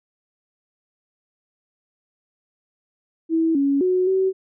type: tone with pitch steps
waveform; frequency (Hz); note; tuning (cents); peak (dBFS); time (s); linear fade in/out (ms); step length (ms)
sine; 325.6 / 278.9 / 367.3 / 379.7; E4 / C#4 / F#4 / F#4; -21 / +11 / -13 / +45; -16; 3.29-4.33; 50; 260
effects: none